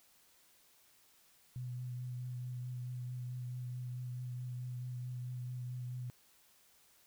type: tone with vibrato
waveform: sine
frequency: 124.6 Hz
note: B2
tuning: 16 cents sharp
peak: -39 dBFS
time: 1.56-6.1 s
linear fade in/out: 0 ms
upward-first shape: triangle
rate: 4.6 Hz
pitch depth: 20 cents each way
effects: white hiss -67 dBFS RMS until 7.06 s